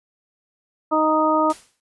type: harmonic tone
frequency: 311.1 Hz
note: D#4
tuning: in tune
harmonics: 1 / 2 / 3 / 4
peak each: -21 / -21 / -21 / -21 dBFS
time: 0.91-1.53 s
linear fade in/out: 20 ms
type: noise with exponential decay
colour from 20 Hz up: white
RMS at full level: -34 dBFS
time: 1.5-1.8 s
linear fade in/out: 0 ms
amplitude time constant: 64 ms
effects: noise-tail reverb RT60 0.1 s tail -24 dB re dry + resampled to 24000 Hz